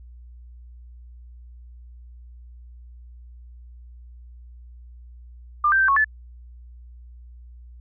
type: tone with pitch steps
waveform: sine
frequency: 1196 / 1567 / 1556 / 1103 / 1737 Hz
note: D6 / G6 / G6 / C#6 / A6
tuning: +31 / -1 / -13 / -9 / -23 cents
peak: -15 dBFS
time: 5.64-6.045 s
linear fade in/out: 5 ms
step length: 81 ms
effects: added 60 Hz sine -41 dBFS peak until 7.8 s